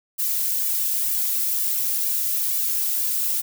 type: noise with flanger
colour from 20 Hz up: violet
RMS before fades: -23 dBFS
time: 0.18-3.42 s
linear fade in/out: 20 ms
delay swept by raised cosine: 1.7 to 3 ms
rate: 2.1 Hz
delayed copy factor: +0.9
effects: none